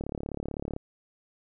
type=click train; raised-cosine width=2 ms; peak=-20 dBFS; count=28; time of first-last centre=0.01-0.764 s; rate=35.8 Hz; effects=none